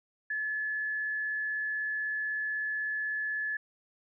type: tone with frequency modulation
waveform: sine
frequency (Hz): 1720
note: A6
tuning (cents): -40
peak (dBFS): -30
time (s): 0.3-3.57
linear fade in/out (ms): 5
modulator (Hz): 96.1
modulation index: 0.29
effects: none